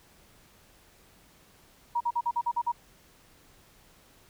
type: tone bursts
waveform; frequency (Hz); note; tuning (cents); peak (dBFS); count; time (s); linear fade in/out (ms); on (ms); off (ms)
sine; 951; A#5; +34; -24; 8; 1.95-2.72; 10; 56; 46
effects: pink hiss -59 dBFS RMS until 4.29 s